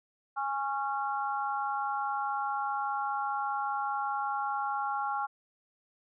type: harmonic tone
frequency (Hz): 275.1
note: C#4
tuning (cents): -13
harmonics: 3 / 4 / 5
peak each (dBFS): -32 / -36 / -35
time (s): 0.36-5.27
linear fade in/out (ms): 20
effects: none